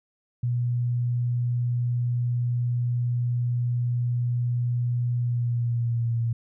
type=tone with pitch glide; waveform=sine; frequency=121.4 to 116.32 Hz; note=B2 to A#2; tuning=-29 to -3 cents; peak=-22 dBFS; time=0.43-6.33 s; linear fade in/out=5 ms; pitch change=-74 cents; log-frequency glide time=5.18-6.18 s; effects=none